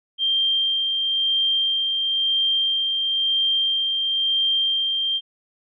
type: tone with tremolo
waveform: sine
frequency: 3174 Hz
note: G7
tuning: 21 cents sharp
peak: -17 dBFS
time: 0.18-5.21 s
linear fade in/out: 50 ms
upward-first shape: sine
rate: 0.99 Hz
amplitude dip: 30%
effects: none